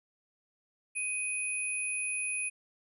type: tone pair together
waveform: sine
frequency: 2500 / 10000 Hz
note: D#7 / D#9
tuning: +8 / +8 cents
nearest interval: 2 octaves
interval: 2400 cents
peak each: -33 / -35 dBFS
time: 0.95-2.5 s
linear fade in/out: 20 ms
effects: none